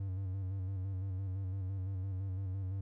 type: tone with vibrato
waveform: triangle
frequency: 95.2 Hz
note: F#2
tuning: 50 cents sharp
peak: -33 dBFS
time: 0-2.81 s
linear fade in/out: 5 ms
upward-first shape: square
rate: 5.9 Hz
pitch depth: 44 cents each way
effects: none